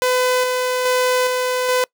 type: tone with tremolo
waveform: sawtooth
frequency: 504 Hz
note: B4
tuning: 35 cents sharp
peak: -11 dBFS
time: 0.02-1.84 s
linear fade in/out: 0 ms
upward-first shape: square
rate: 1.2 Hz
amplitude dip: 30%
effects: noise-tail reverb RT60 0.1 s tail -25 dB re dry